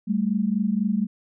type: tone pair together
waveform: sine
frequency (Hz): 196 / 220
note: G3 / A3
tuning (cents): 0 / 0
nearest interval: major second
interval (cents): 200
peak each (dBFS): -23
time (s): 0.07-1.07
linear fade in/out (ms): 20
effects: none